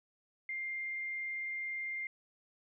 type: tone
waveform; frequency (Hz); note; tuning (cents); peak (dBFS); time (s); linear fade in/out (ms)
sine; 2106; C7; +11; -36; 0.49-2.07; 2
effects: none